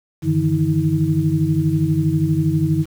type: tone cluster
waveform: sine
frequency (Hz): 95.6 / 149.1 / 161.5 / 320.6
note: G2 / D3 / E3 / E4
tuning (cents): -43 / +27 / -35 / -48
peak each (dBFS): -25 / -18 / -20 / -21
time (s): 0.22-2.86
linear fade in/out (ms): 50
effects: 7-bit